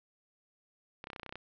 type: clicks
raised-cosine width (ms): 0.3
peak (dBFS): -26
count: 11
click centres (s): 1.041 / 1.071 / 1.102 / 1.132 / 1.162 / 1.197 / 1.232 / 1.263 / 1.293 / 1.325 / 1.356
effects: low-pass 4000 Hz 12 dB/octave